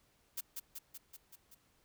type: noise with echo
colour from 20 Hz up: blue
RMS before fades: -39 dBFS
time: 0.37-0.41 s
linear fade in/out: 10 ms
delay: 190 ms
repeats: 6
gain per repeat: -3 dB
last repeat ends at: 1.55 s
effects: pink hiss -72 dBFS RMS until 1.84 s